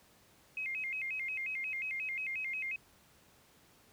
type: tone with vibrato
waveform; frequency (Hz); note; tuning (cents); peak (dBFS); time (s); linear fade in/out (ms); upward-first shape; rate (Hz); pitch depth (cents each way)
sine; 2320; D7; -22; -35; 0.57-2.76; 2; square; 5.6; 160
effects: pink hiss -64 dBFS RMS until 3.92 s + high-pass 60 Hz 12 dB/octave